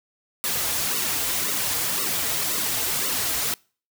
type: noise with flanger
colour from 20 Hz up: white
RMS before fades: -25 dBFS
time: 0.44-3.54 s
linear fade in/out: 0 ms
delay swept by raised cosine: 1.2 to 5.4 ms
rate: 1.9 Hz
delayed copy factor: -0.75
effects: noise-tail reverb RT60 0.4 s tail -26 dB re dry